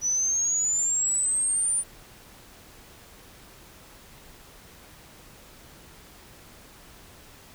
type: exponential sweep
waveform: sine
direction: up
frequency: 5880 to 9400 Hz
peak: -22 dBFS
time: 0.01-1.84 s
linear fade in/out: 50 ms
effects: pink hiss -50 dBFS RMS until 7.54 s